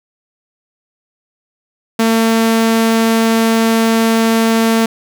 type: tone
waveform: sawtooth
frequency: 225.8 Hz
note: A3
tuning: 45 cents sharp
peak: -6 dBFS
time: 1.99-4.86 s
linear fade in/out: 5 ms
effects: none